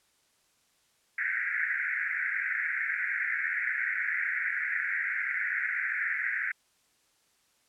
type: band-pass noise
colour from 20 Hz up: pink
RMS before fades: -31 dBFS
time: 1.18-6.52 s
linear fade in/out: 5 ms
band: 1500 to 2200 Hz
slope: 96 dB/octave
effects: white hiss -69 dBFS RMS until 7.68 s + low-pass 10000 Hz 12 dB/octave